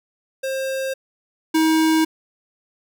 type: tone pair in turn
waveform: square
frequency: 532 / 318.3 Hz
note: C5 / D#4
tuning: +29 / +39 cents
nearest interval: major sixth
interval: 890 cents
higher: first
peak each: -23 / -15 dBFS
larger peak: second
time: 0.43-0.94 / 1.54-2.05 s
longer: neither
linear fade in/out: 10 ms
effects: none